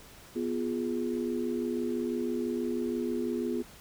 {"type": "chord", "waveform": "sine", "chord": "F diminished", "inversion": "second", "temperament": "equal", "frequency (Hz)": [246.9, 349.2, 415.3], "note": ["Cb4", "F4", "Ab4"], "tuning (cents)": [0, 0, 0], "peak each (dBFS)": [-32, -33, -35], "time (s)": [0.35, 3.63], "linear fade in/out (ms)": 20, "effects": ["pink hiss -52 dBFS RMS until 3.8 s"]}